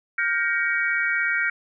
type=chord; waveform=sine; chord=G half-diminished seventh; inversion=third; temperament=just; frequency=1411.2 / 1568 / 1881.6 / 2258 Hz; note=F6 / G6 / Bb6 / Db7; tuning=+18 / 0 / +16 / +31 cents; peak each=-26 dBFS; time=0.18-1.5 s; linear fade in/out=5 ms; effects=none